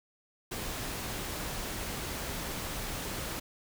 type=noise; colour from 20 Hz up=pink; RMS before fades=-37 dBFS; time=0.51-3.4 s; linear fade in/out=10 ms; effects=none